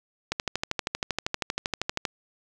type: click train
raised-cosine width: 0.2 ms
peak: -9 dBFS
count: 23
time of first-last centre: 0.32-2.052 s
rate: 12.7 Hz
effects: none